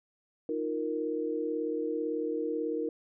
sine chord, Eb suspended second, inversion none, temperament equal, 311.1 / 349.2 / 466.2 Hz, Eb4 / F4 / Bb4, 0 / 0 / 0 cents, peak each -34 / -37 / -32 dBFS, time 0.49-2.89 s, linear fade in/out 2 ms, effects none

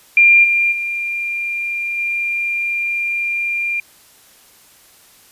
sine tone with level steps, 2392 Hz, D7, 31 cents sharp, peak -6 / -12 / -19 / -17 dBFS, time 0.17-3.8 s, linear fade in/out 2 ms, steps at 0.43 / 0.71 / 1.97 s, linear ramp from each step 20 ms, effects white hiss -48 dBFS RMS until 5.31 s + resampled to 32000 Hz

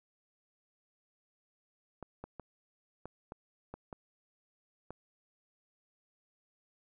clicks, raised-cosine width 1 ms, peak -29 dBFS, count 8, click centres 2.027 / 2.24 / 2.397 / 3.056 / 3.321 / 3.74 / 3.928 / 4.906 s, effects none

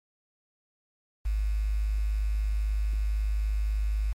sine tone with quantisation, 51.91 Hz, G#1, in tune, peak -24 dBFS, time 1.25-4.13 s, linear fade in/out 10 ms, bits 8, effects MP3 64 kbps

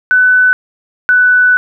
sine tone pair in turn, 1500 / 1491.6 Hz, F#6 / F#6, +23 / +14 cents, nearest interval unison, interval 9 cents, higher first, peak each -5 dBFS, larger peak neither, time 0.11-0.53 / 1.09-1.57 s, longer second, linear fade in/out 0 ms, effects none

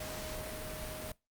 sine tone in noise, 622.3 Hz, D#5, in tune, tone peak -44 dBFS, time 0-1.12 s, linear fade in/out 5 ms, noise pink, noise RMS -42 dBFS, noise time 0-1.12 s, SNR -5 dB, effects noise-tail reverb RT60 0.2 s tail -20 dB re dry + Opus 48 kbps

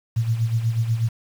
sine tone with tremolo, 114.3 Hz, A#2, 34 cents flat, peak -16 dBFS, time 0.16-1.09 s, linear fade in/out 10 ms, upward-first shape sine, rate 8.2 Hz, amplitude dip 65%, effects 7-bit

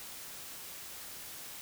silence, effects white hiss -46 dBFS RMS until 1.61 s

